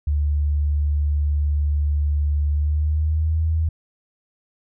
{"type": "tone with pitch glide", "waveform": "sine", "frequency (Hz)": [73.42, 80.07], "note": ["D2", "E2"], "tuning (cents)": [0, -50], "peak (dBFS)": -17, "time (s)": [0.07, 3.69], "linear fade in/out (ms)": 5, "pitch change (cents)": 150, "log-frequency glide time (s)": [2.52, 3.41], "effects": []}